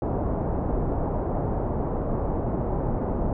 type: low-pass noise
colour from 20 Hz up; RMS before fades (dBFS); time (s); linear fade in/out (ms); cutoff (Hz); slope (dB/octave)
pink; -26; 0.02-3.33; 2; 870; 24
effects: none